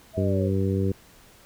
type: exponential sweep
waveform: sine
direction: down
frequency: 659.3 to 523.3 Hz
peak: -29 dBFS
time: 0.13-0.51 s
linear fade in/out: 50 ms
type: harmonic tone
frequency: 96.5 Hz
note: G2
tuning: 27 cents flat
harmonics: 1 / 2 / 3 / 4 / 5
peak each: -24 / -27 / -31 / -29 / -33 dBFS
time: 0.17-0.92 s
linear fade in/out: 5 ms
effects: pink hiss -53 dBFS RMS until 1.45 s